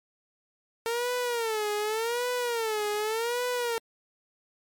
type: tone with vibrato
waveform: sawtooth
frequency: 454.4 Hz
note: A#4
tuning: 44 cents flat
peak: -23 dBFS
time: 0.86-3.78 s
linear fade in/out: 0 ms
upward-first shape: sine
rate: 0.86 Hz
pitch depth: 150 cents each way
effects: MP3 96 kbps